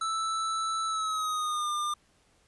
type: tone with pitch glide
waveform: square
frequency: 1318.5 to 1202.1 Hz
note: E6 to D6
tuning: 0 to +40 cents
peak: -29 dBFS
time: 0.01-1.94 s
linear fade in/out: 5 ms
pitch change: -160 cents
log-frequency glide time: 0.86-1.7 s
effects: pink hiss -66 dBFS RMS until 2.47 s + resampled to 24000 Hz